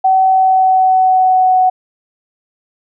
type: tone with pitch glide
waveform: sine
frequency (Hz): 759 to 742.5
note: F#5 to F#5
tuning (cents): +44 to +6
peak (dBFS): -7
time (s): 0.04-1.7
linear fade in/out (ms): 10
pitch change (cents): -38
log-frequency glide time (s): 0.26-1.59
effects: none